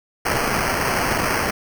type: noise with sample-and-hold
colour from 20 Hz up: blue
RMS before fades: -21 dBFS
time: 0.25-1.51 s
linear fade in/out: 10 ms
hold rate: 3675 Hz
effects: none